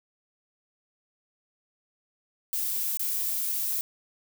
violet noise with dropouts, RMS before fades -29 dBFS, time 2.53-3.81 s, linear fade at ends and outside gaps 0 ms, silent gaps 2.972-2.995 s, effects none

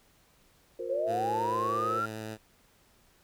sine chord, F suspended fourth, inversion none, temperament equal with one note detuned, 357.6 / 466.2 / 523.3 Hz, F4 / Bb4 / C5, +41 / 0 / 0 cents, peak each -39 / -37 / -38 dBFS, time 0.79-2 s, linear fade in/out 5 ms
sine linear sweep, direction up, 518 to 1396.9 Hz, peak -28 dBFS, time 0.89-2.06 s, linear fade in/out 10 ms
10% pulse tone with vibrato, 109.4 Hz, A2, 9 cents flat, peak -29 dBFS, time 1.06-2.38 s, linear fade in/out 50 ms, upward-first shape sine, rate 9.1 Hz, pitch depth 13 cents each way
effects pink hiss -64 dBFS RMS until 3.23 s

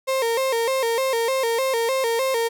35% pulse tone with vibrato, 493.9 Hz, B4, in tune, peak -18 dBFS, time 0.07-2.49 s, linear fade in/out 20 ms, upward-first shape square, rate 3.3 Hz, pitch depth 120 cents each way, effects none

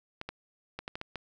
clicks, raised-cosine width 0.3 ms, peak -21 dBFS, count 7, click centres 0.214 / 0.29 / 0.79 / 0.879 / 0.955 / 1.014 / 1.157 s, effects none

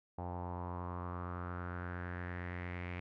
sawtooth tone with low-pass filter sweep, 88.7 Hz, F2, 27 cents sharp, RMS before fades -42 dBFS, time 0.18-3 s, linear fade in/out 5 ms, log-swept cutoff 820 to 2300 Hz, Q 4.7, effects none

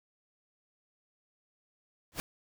pink noise with exponential growth, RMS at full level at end -30 dBFS, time 2.12-2.2 s, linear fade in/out 0 ms, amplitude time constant 17 ms, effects none

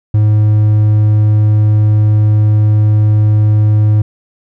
triangle tone, 106.3 Hz, G#2, 41 cents sharp, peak -4 dBFS, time 0.14-4.02 s, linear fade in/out 5 ms, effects none

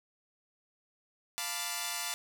5% pulse chord, B half-diminished seventh, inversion second, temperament equal, 698.5 / 880 / 987.8 / 1174.7 Hz, F5 / A5 / B5 / D6, 0 / 0 / 0 / 0 cents, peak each -28 dBFS, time 1.38-2.14 s, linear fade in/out 0 ms, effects none

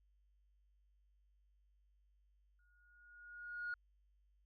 sine tone with exponential growth, 1439 Hz, F#6, 49 cents flat, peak -37 dBFS, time 2.59-3.74 s, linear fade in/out 2 ms, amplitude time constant 250 ms, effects tanh soft clip ceiling -36 dBFS + added 50 Hz sine -70 dBFS peak until 4.45 s

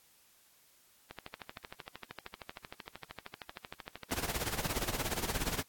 click train, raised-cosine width 0.3 ms, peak -25 dBFS, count 41, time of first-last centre 1.11-4.187 s, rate 13 Hz
pink noise with tremolo, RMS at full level -33 dBFS, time 4.11-5.63 s, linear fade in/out 10 ms, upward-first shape sine, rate 17 Hz, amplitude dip 75%
effects white hiss -65 dBFS RMS until 5.68 s + AAC 64 kbps

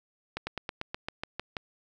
slowing click train, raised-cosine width 0.3 ms, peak -17 dBFS, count 10, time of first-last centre 0.37-1.568 s, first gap 100 ms, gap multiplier 1.07, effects none

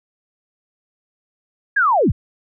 sine linear sweep, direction down, 1695 to 35.43 Hz, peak -12 dBFS, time 1.76-2.12 s, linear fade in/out 10 ms, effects none

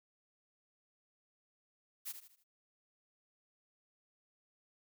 blue noise with echo, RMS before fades -42 dBFS, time 2.05-2.13 s, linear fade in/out 20 ms, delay 78 ms, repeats 4, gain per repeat -8 dB, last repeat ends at 2.442 s, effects none

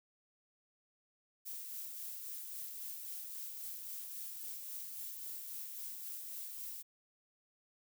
violet noise with tremolo, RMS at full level -44 dBFS, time 1.45-6.83 s, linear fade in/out 20 ms, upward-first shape sine, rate 3.7 Hz, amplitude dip 30%, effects none

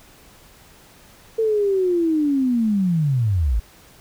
sine linear sweep, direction down, 452.7 to 48.3 Hz, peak -16 dBFS, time 1.38-3.6 s, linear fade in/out 10 ms, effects pink hiss -49 dBFS RMS until 4 s

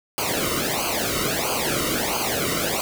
pink noise with flanger, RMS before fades -24 dBFS, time 0.18-2.81 s, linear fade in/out 0 ms, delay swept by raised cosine 0.54 to 1.22 ms, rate 1.5 Hz, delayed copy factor -1, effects none

